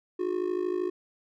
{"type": "tone with amplitude modulation", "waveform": "triangle", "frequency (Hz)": 362.4, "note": "F#4", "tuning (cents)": -36, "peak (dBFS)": -21, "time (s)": [0.19, 0.9], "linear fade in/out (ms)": 10, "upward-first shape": "sine", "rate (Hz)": 52.9, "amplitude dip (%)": 85, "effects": []}